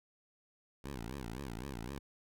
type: tone with vibrato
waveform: 10% pulse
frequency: 62.5 Hz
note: B1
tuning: 21 cents sharp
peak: -33 dBFS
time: 0.84-1.99 s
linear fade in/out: 5 ms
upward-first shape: sine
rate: 3.9 Hz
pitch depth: 230 cents each way
effects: none